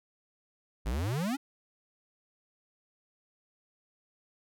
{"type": "exponential sweep", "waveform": "square", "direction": "up", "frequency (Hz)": [49, 293.7], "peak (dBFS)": -30, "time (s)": [0.85, 1.37], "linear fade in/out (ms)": 20, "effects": []}